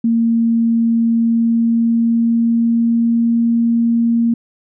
sine tone with pitch glide, 230 to 232.5 Hz, A#3 to A#3, -23 to -4 cents, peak -11 dBFS, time 0.04-4.34 s, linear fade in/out 5 ms, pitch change +19 cents, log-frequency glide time 1.1-3.4 s, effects none

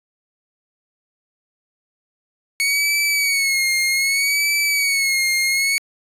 sawtooth tone with vibrato, 2217 Hz, C#7, in tune, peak -13 dBFS, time 2.6-5.78 s, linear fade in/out 0 ms, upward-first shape sine, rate 0.64 Hz, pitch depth 72 cents each way, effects resampled to 32000 Hz

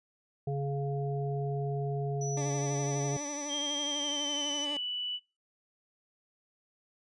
harmonic tone, 139.9 Hz, C#3, 16 cents sharp, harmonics 1 / 3 / 5, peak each -31 / -36 / -40 dBFS, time 0.47-3.17 s, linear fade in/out 5 ms
sine tone, 5920 Hz, F#8, in tune, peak -38 dBFS, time 2.21-4.65 s, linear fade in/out 5 ms
20% pulse tone with vibrato, 289.9 Hz, D4, 22 cents flat, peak -32 dBFS, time 2.37-4.77 s, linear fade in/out 2 ms, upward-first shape triangle, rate 12 Hz, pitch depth 53 cents each way
sine tone with pitch glide, 3196 to 2965 Hz, G7 to F#7, +33 to +3 cents, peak -32 dBFS, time 3.48-5.2 s, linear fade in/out 50 ms, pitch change -130 cents, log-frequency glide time 3.86-4.76 s
effects noise-tail reverb RT60 0.3 s tail -25 dB re dry + resampled to 22050 Hz

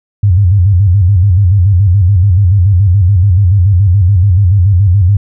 sine tone with vibrato, 94.6 Hz, F#2, 39 cents sharp, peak -4 dBFS, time 0.23-5.17 s, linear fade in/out 5 ms, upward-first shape square, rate 7 Hz, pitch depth 130 cents each way, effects none

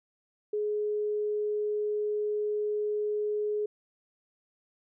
sine tone, 420 Hz, G#4, 19 cents sharp, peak -27 dBFS, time 0.53-3.66 s, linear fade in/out 5 ms, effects none

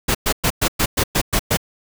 pink noise bursts, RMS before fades -17 dBFS, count 9, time 0.08-1.572 s, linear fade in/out 10 ms, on 68 ms, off 110 ms, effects none

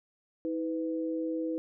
sine tone pair together, 320.9 / 499.6 Hz, E4 / B4, -46 / +20 cents, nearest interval minor sixth, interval 766 cents, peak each -31 / -35 dBFS, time 0.45-1.58 s, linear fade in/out 0 ms, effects none

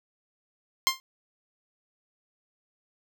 10% pulse tone with exponential decay, 1055 Hz, C6, 14 cents sharp, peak -8 dBFS, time 0.87-1 s, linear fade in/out 0 ms, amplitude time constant 28 ms, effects none

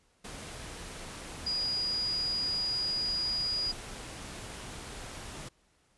sine tone in noise, 4890 Hz, D#8, 31 cents flat, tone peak -29 dBFS, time 1.46-3.72 s, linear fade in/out 10 ms, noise pink, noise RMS -43 dBFS, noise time 0.24-5.49 s, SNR +11 dB, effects pink hiss -69 dBFS RMS until 5.97 s + resampled to 24000 Hz

